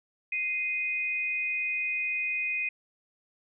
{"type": "tone pair together", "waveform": "sine", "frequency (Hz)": [2093, 2489], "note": ["C7", "D#7"], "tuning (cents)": [0, 0], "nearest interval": "minor third", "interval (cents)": 300, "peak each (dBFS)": [-35, -28], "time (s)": [0.32, 2.69], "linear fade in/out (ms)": 5, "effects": []}